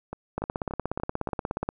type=two click trains; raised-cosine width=1 ms; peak=-14 / -20 dBFS; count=23 / 5; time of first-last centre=0.38-1.69 / 0.13-1.289 s; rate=16.8 / 3.45 Hz; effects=none